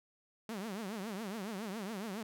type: tone with vibrato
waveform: sawtooth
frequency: 207.1 Hz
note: G#3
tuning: 5 cents flat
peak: -35 dBFS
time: 0.49-2.23 s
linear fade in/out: 2 ms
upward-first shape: triangle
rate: 7.2 Hz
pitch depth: 240 cents each way
effects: none